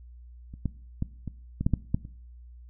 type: clicks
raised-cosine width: 5 ms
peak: -30 / -15 / -15 / -21 / -16 / -10 / -10 / -11 / -29 dBFS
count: 9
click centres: 0.539 / 0.657 / 1.024 / 1.277 / 1.61 / 1.665 / 1.737 / 1.945 / 2.051 s
effects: noise-tail reverb RT60 0.6 s tail -21 dB re dry + added 60 Hz sine -45 dBFS peak until 2.69 s